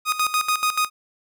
sawtooth tone with tremolo, 1244.5 Hz, D#6, in tune, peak -14 dBFS, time 0.05-0.9 s, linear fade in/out 50 ms, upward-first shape square, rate 6.9 Hz, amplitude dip 75%, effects none

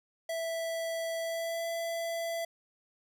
square tone with pitch glide, 659.3 to 668.9 Hz, E5 to E5, 0 to +25 cents, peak -33 dBFS, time 0.29-2.45 s, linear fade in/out 5 ms, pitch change +25 cents, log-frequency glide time 1.2-1.67 s, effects none

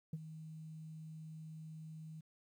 sine tone with ADSR envelope, 158 Hz, D#3, 27 cents sharp, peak -34 dBFS, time 0.13-2.21 s, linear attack 4 ms, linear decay 38 ms, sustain -13 dB, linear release 10 ms, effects tanh soft clip ceiling -36 dBFS + 12-bit

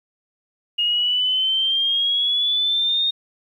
sine exponential sweep, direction up, 2853 to 3700 Hz, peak -17 dBFS, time 0.78-3.11 s, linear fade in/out 10 ms, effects 9-bit

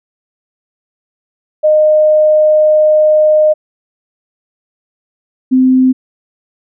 sine tone pair in turn, 614 / 258.2 Hz, D#5 / C4, -23 / -23 cents, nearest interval octave + minor third, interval 1500 cents, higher first, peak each -5 dBFS, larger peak neither, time 1.63-3.54 / 5.51-5.93 s, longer first, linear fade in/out 20 ms, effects none

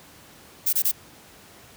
violet noise bursts, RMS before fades -21 dBFS, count 3, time 0.66-0.916 s, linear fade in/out 10 ms, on 70 ms, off 23 ms, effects pink hiss -49 dBFS RMS until 1.76 s + high-pass 80 Hz 12 dB/octave

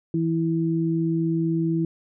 sine tone pair together, 164.1 / 328.2 Hz, E3 / E4, -8 / -8 cents, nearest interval octave, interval 1200 cents, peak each -23 dBFS, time 0.14-1.85 s, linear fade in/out 2 ms, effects none

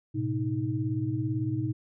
sine tone cluster, 110.5 / 128.4 / 312.7 Hz, A2 / C3 / D#4, +8 / -32 / +9 cents, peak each -31 dBFS, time 0.14-1.73 s, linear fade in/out 20 ms, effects none

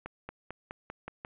accelerating click train, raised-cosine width 0.5 ms, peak -24 dBFS, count 7, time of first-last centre 0.06-1.249 s, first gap 230 ms, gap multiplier 0.94, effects resampled to 8000 Hz + 11-bit

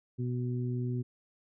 harmonic tone, 123.47 Hz, B2, in tune, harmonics 1 / 2 / 3, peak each -31 / -37 / -41 dBFS, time 0.18-1.03 s, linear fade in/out 20 ms, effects none

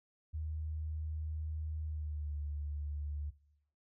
sine tone with pitch glide, 77.78 to 73.41 Hz, D#2 to D2, 0 to 0 cents, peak -36 dBFS, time 0.33-3.31 s, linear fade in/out 20 ms, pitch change -100 cents, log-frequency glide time 1.84-2.36 s, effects noise-tail reverb RT60 0.8 s tail -20 dB re dry

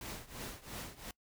pink noise with tremolo, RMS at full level -42 dBFS, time 0.01-1.11 s, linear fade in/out 2 ms, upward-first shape triangle, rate 2.9 Hz, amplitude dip 90%, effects noise-tail reverb RT60 0.1 s tail -23 dB re dry

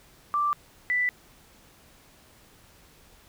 sine tone pair in turn, 1174.7 / 1980.7 Hz, D6 / B6, 0 / +5 cents, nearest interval major sixth, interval 905 cents, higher second, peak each -22 dBFS, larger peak neither, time 0.34-0.53 / 0.9-1.09 s, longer neither, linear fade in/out 0 ms, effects pink hiss -56 dBFS RMS until 3.28 s

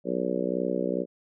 harmonic tone, 62.3 Hz, B1, 16 cents sharp, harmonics 3 / 4 / 5 / 6 / 7 / 8 / 9, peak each -33 / -33 / -33 / -33 / -33 / -33 / -33 dBFS, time 0.04-1.06 s, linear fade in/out 50 ms, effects none

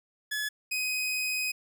sawtooth tone pair in turn, 1707 / 2511 Hz, G#6 / D#7, +47 / +15 cents, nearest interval perfect fifth, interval 668 cents, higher second, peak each -26 / -25 dBFS, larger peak second, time 0.31-0.49 / 0.71-1.52 s, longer second, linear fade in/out 10 ms, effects none

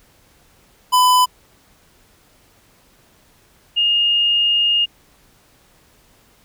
square / sine tone pair in turn, 1002 / 2840 Hz, B5 / F7, +25 / +28 cents, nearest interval octave + tritone, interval 1803 cents, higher second, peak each -11 / -13 dBFS, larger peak first, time 0.92-1.26 / 3.76-4.86 s, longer second, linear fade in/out 20 ms, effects pink hiss -54 dBFS RMS until 6.44 s

